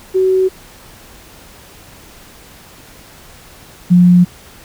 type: tone pair in turn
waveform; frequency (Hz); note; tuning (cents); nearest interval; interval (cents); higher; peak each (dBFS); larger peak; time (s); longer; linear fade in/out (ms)
sine; 376 / 177.81; F#4 / F3; +28 / +31; octave + minor second; 1297; first; -9 / -4; second; 0.14-0.49 / 3.9-4.25; neither; 20
effects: pink hiss -40 dBFS RMS until 4.64 s